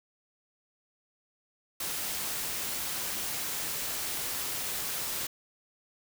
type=noise; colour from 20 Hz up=white; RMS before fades=-34 dBFS; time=1.8-5.27 s; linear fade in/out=5 ms; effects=none